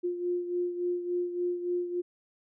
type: beating tone pair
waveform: sine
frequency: 353.1 / 356.6 Hz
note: F4 / F4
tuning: +19 / +36 cents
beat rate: 3.5 Hz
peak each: -29 / -36 dBFS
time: 0.03-2.02 s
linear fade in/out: 20 ms
effects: none